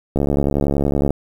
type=click train; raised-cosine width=2 ms; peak=-5 dBFS; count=68; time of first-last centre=0.16-1.106 s; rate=70.8 Hz; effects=7-bit